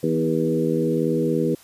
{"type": "harmonic tone with a mistuned harmonic", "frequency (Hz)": 80.9, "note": "E2", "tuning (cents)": -32, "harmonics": [2, 3, 4, 5, 6], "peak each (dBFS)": [-25, -25, -25, -25, -25], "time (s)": [0.03, 1.55], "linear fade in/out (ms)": 5, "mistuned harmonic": 4, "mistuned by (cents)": -16, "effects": ["white hiss -50 dBFS RMS until 1.63 s", "resampled to 32000 Hz"]}